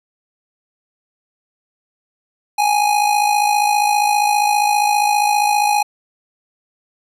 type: tone with amplitude modulation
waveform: square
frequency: 830.6 Hz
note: G#5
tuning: in tune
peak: -11 dBFS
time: 2.58-5.83 s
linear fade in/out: 10 ms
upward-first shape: sine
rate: 55 Hz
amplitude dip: 60%
effects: resampled to 32000 Hz